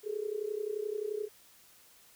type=tone with amplitude modulation; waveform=sine; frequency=421.6 Hz; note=G#4; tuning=26 cents sharp; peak=-29 dBFS; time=0.03-1.29 s; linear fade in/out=50 ms; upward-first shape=sine; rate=31.5 Hz; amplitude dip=85%; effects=white hiss -60 dBFS RMS until 2.15 s